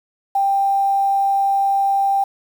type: tone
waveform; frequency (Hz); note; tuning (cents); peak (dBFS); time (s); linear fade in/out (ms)
sine; 789; G5; +11; -14; 0.35-2.24; 5
effects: 7-bit